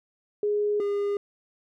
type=tone pair in turn; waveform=sine / triangle; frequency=415.3 / 406 Hz; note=G#4 / G#4; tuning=0 / -39 cents; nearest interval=unison; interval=39 cents; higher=first; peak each=-22 dBFS; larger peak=neither; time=0.43-0.8 / 0.8-1.17 s; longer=neither; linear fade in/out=2 ms; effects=none